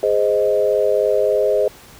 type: chord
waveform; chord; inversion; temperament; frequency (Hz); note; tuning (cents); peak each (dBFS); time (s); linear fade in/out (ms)
sine; Ab major; none; equal with one note detuned; 415.3 / 519.3 / 622.3; Ab4 / C5 / Eb5; 0 / -13 / 0; -18; 0.03-1.68; 2
effects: pink hiss -43 dBFS RMS until 1.99 s